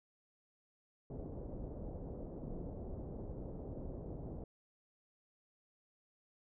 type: low-pass noise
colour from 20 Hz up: pink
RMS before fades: -45 dBFS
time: 1.1-4.44 s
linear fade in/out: 2 ms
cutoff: 600 Hz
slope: 24 dB/octave
effects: none